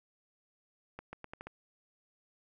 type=accelerating click train; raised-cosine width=0.5 ms; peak=-28 dBFS; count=6; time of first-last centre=0.99-1.47 s; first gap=140 ms; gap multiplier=0.81; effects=none